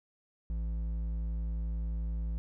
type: tone with hard clipping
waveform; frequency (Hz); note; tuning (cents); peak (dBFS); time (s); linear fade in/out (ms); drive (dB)
triangle; 55.7; A1; +22; -33; 0.5-2.38; 0; 10
effects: none